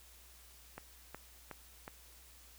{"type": "click train", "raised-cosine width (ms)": 0.5, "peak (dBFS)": -29, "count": 4, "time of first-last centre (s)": [0.78, 1.879], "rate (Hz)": 2.73, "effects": ["added 60 Hz sine -61 dBFS peak until 2.58 s", "white hiss -60 dBFS RMS until 2.58 s"]}